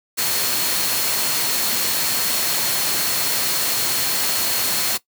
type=tone in noise; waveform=sine; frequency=4305 Hz; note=C8; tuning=49 cents sharp; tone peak=-28 dBFS; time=0.17-4.98 s; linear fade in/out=20 ms; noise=white; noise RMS=-21 dBFS; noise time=0.17-4.98 s; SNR=-10 dB; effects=noise-tail reverb RT60 0.1 s tail -18 dB re dry + high-pass 100 Hz 12 dB/octave